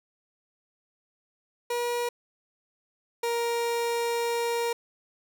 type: tone pair in turn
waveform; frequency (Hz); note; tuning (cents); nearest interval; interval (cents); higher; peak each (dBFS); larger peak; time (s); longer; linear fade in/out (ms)
30% pulse; 480 / 469.6; B4 / A#4; -49 / +13; unison; 38; first; -24 / -23; second; 1.7-2.09 / 3.23-4.73; second; 5
effects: none